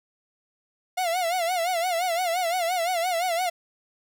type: tone with vibrato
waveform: 45% pulse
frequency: 702 Hz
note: F5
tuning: 9 cents sharp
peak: -23 dBFS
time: 0.97-3.5 s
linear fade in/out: 10 ms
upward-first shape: sine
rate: 5.8 Hz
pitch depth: 110 cents each way
effects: none